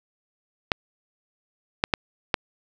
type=clicks; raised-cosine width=0.3 ms; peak=-3 dBFS; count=4; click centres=0.718 / 1.839 / 1.938 / 2.342 s; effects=none